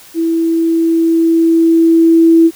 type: tone with level ramp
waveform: sine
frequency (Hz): 329.6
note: E4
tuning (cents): 0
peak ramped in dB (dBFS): -11 to -3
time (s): 0.14-2.51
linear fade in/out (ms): 50
effects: white hiss -39 dBFS RMS until 2.55 s